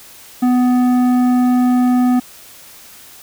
sine tone with tanh clipping, 249 Hz, B3, 14 cents sharp, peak -12 dBFS, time 0.42-2.2 s, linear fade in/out 10 ms, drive 11 dB, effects white hiss -40 dBFS RMS until 3.22 s

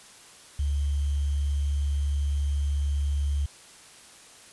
sine tone with sample-and-hold, 71.4 Hz, D2, 48 cents flat, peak -23 dBFS, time 0.59-3.46 s, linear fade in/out 5 ms, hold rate 3150 Hz, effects white hiss -50 dBFS RMS until 4.52 s + resampled to 24000 Hz

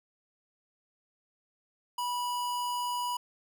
square tone, 978 Hz, B5, 17 cents flat, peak -31 dBFS, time 1.98-3.17 s, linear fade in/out 5 ms, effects none

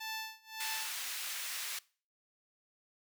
10% pulse tone with tremolo, 880 Hz, A5, in tune, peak -29 dBFS, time 0-1.05 s, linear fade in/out 10 ms, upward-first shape sine, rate 1.8 Hz, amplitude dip 95%
pink high-pass noise, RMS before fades -40 dBFS, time 0.6-1.79 s, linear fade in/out 5 ms, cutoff 1900 Hz, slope 12 dB/octave
effects noise-tail reverb RT60 0.4 s tail -22 dB re dry

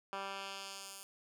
10% pulse tone with band-pass filter sweep, 195.7 Hz, G3, 3 cents flat, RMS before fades -45 dBFS, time 0.13-1.03 s, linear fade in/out 0 ms, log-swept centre 1400 to 11000 Hz, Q 0.82, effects none

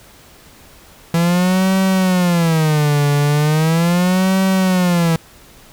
45% pulse tone with vibrato, 165.9 Hz, E3, 11 cents sharp, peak -12 dBFS, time 1.14-5.16 s, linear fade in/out 2 ms, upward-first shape sine, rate 0.38 Hz, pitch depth 240 cents each way, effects pink hiss -44 dBFS RMS until 5.72 s

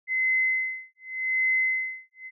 sine tone with tremolo, 2050 Hz, C7, 36 cents flat, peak -20 dBFS, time 0.07-2.31 s, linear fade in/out 50 ms, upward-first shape sine, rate 0.86 Hz, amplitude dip 100%, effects none

